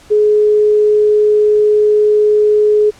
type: tone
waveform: sine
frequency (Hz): 421.8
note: G#4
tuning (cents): +27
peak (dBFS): -7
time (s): 0.1-2.91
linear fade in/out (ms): 20
effects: pink hiss -43 dBFS RMS until 2.99 s + low-pass 9000 Hz 12 dB/octave